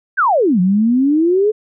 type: exponential two-way sweep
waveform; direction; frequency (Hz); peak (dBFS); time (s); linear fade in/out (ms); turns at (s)
sine; down then up; 1661.2 to 175.9 to 439; -10; 0.17-1.52; 20; 0.6
effects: none